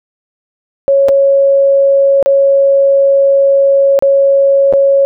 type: tone with dropouts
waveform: sine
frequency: 552 Hz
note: C#5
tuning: 7 cents flat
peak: -5 dBFS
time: 0.88-5.05 s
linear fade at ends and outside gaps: 0 ms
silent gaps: 1.085-1.09 / 2.227-2.26 / 3.99-4.024 / 4.726-4.736 s
effects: none